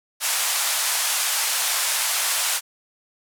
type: band-pass noise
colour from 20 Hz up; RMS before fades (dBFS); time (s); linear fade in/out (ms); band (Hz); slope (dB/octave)
white; -23; 0.2-2.61; 50; 680 to 12000; 24
effects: none